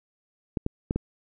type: clicks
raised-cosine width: 3 ms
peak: -13 dBFS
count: 4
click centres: 0.572 / 0.664 / 0.909 / 0.96 s
effects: none